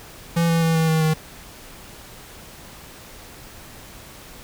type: tone with pitch steps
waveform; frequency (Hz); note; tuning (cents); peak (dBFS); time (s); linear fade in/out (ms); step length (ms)
square; 168.1 / 165.88 / 163.69 / 161.53 / 159.4 / 157.3; E3 / E3 / E3 / E3 / D#3 / D#3; +34 / +11 / -12 / -35 / +42 / +19; -17; 0.36-1.14; 10; 130
effects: pink hiss -42 dBFS RMS until 4.43 s